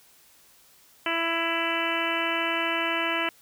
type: harmonic tone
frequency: 332.4 Hz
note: E4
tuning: 15 cents sharp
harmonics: 1 / 2 / 3 / 4 / 5 / 6 / 7 / 8 / 9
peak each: -33 / -33 / -33 / -33 / -33 / -33 / -33 / -33 / -33 dBFS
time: 1.06-3.29 s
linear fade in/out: 2 ms
effects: white hiss -57 dBFS RMS until 3.41 s